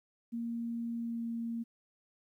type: tone with pitch glide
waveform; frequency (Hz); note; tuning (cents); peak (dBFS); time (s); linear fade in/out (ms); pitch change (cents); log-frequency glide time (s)
sine; 233.1 to 231.4; A#3 to A#3; 0 to -13; -34; 0.32-1.64; 20; -13; 0.95-1.28
effects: 12-bit